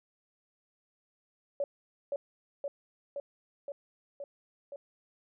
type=tone with echo; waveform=sine; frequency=566 Hz; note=C#5; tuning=36 cents sharp; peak=-28 dBFS; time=1.6-1.64 s; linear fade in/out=2 ms; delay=520 ms; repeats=6; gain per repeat=-2 dB; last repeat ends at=4.76 s; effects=none